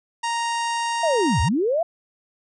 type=harmonic tone; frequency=932.3 Hz; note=A#5; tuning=in tune; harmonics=1 / 2 / 3 / 4 / 5 / 6 / 7 / 8 / 9 / 10; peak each=-23 / -31 / -33 / -38 / -39 / -37 / -40 / -43 / -42 / -43 dBFS; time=0.23-1.49 s; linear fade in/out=10 ms
type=linear two-way sweep; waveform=sine; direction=down then up; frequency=698.5 to 64.6 to 698.5 Hz; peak=-18 dBFS; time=1.03-1.83 s; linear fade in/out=5 ms; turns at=1.41 s
effects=none